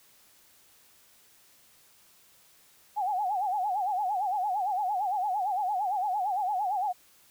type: tone with vibrato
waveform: sine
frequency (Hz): 784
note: G5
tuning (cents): 0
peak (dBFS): -26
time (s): 2.96-6.93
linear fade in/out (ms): 20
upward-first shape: sine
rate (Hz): 8.8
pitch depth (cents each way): 150
effects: white hiss -60 dBFS RMS until 7.3 s